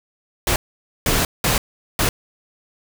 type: noise bursts at uneven times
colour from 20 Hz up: pink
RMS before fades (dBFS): -18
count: 4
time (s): 0.47-0.56 / 1.06-1.25 / 1.44-1.58 / 1.99-2.09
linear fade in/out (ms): 2
effects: none